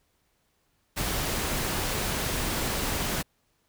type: noise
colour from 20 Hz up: pink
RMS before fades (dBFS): -29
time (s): 0.96-3.23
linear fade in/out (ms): 20
effects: pink hiss -71 dBFS RMS until 3.68 s